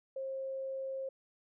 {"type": "tone", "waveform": "sine", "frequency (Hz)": 534, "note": "C5", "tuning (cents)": 35, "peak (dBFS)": -36, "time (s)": [0.16, 1.09], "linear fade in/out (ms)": 5, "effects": []}